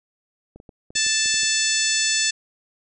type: clicks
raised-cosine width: 2 ms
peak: -29 dBFS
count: 9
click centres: 0.56 / 0.601 / 0.692 / 0.905 / 0.955 / 1.065 / 1.259 / 1.342 / 1.433 s
type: harmonic tone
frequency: 880 Hz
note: A5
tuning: in tune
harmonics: 2 / 3 / 4 / 5 / 6 / 7 / 8 / 9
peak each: -27 / -27 / -27 / -27 / -27 / -27 / -27 / -27 dBFS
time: 0.95-2.31 s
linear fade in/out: 10 ms
effects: none